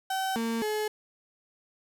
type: tone with pitch steps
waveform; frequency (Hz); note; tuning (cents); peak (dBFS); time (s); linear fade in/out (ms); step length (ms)
35% pulse; 765 / 228.6 / 426.3; G5 / A#3 / G#4; -42 / -34 / +45; -26; 0.1-0.88; 5; 260
effects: none